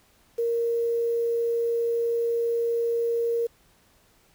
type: tone with quantisation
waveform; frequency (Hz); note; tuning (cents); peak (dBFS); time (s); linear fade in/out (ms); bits
sine; 466.2; A#4; 0; -22; 0.38-3.47; 10; 8
effects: pink hiss -61 dBFS RMS until 4.34 s